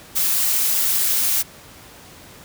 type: noise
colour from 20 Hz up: blue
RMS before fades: -19 dBFS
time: 0.15-1.43 s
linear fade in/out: 20 ms
effects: pink hiss -43 dBFS RMS until 2.44 s + high-pass 60 Hz 12 dB/octave